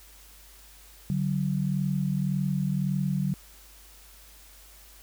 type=tone pair together; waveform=sine; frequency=146.09 / 187.9 Hz; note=D3 / F#3; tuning=-9 / +27 cents; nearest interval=major third; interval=436 cents; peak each=-27 dBFS; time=1.1-3.34 s; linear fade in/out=0 ms; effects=added 50 Hz sine -53 dBFS peak until 5.02 s + white hiss -53 dBFS RMS until 5.02 s